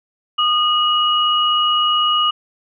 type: tone pair together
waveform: sine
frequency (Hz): 1227.3 / 2904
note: D#6 / F#7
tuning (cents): -24 / -33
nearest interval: octave + minor third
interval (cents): 1491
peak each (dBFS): -16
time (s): 0.38-2.31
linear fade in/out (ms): 10
effects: none